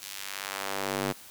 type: tone with high-pass filter sweep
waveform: square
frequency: 49 Hz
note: G1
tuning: in tune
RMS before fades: -34 dBFS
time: 0.01-1.13 s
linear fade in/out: 20 ms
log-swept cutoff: 4100 to 210 Hz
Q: 0.7
effects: white hiss -49 dBFS RMS until 1.3 s